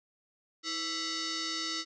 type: tone with frequency modulation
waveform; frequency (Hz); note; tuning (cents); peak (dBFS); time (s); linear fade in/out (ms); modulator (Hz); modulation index
sine; 323.6; E4; -32; -32; 0.63-1.85; 50; 827; 6.8
effects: none